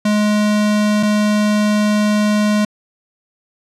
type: tone pair in turn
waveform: square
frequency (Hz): 210 / 210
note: G#3 / G#3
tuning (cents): +19 / +19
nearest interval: unison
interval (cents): 0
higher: neither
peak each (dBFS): -13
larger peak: neither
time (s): 0.05-1.03 / 1.03-2.65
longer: second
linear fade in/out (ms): 5
effects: low-pass 9000 Hz 12 dB/octave